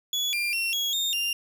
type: tone with pitch steps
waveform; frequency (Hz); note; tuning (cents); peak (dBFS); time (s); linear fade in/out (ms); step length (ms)
35% pulse; 3395 / 2390 / 2726 / 3326 / 3662 / 2793; G#7 / D7 / F7 / G#7 / A#7 / F7; +37 / +30 / -43 / +2 / -32 / -1; -23; 0.13-1.33; 2; 200
effects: none